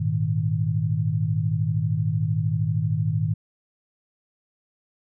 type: chord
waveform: sine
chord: Ab suspended second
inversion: none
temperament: just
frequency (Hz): 103.83 / 116.8 / 155.74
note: Ab2 / Bb2 / Eb3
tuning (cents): 0 / +4 / +2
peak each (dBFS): -25 / -26 / -24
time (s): 0-3.34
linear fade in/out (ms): 10
effects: none